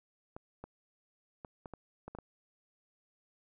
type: clicks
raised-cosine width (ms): 1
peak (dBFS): -30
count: 8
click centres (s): 0.365 / 0.64 / 1.448 / 1.658 / 1.737 / 2.08 / 2.15 / 2.187
effects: none